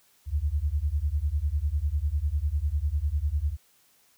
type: beating tone pair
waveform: sine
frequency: 68.8 / 78.8 Hz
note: C#2 / D#2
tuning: -12 / +23 cents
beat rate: 10 Hz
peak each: -27 dBFS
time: 0.26-3.57 s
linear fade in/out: 50 ms
effects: white hiss -63 dBFS RMS until 4.17 s